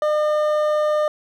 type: tone pair together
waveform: triangle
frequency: 605 / 1210 Hz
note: D#5 / D#6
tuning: -49 / -49 cents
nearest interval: octave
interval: 1200 cents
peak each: -15 / -24 dBFS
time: 0.02-1.08 s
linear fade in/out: 2 ms
effects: none